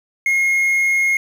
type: tone with quantisation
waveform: triangle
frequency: 2151 Hz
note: C7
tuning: 47 cents sharp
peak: -12 dBFS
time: 0.26-1.17 s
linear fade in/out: 2 ms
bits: 7
effects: none